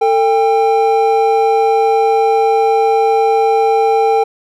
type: tone pair together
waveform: triangle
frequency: 448 / 797.6 Hz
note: A4 / G5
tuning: +31 / +30 cents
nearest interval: minor seventh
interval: 999 cents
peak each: -10 dBFS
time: 0.01-4.24 s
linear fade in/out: 10 ms
effects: none